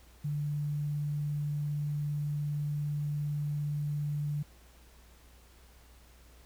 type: tone with quantisation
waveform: sine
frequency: 147.1 Hz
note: D3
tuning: 3 cents sharp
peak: -30 dBFS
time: 0.24-4.43 s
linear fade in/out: 10 ms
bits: 10
effects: added 60 Hz sine -56 dBFS peak until 6.45 s + pink hiss -61 dBFS RMS until 6.45 s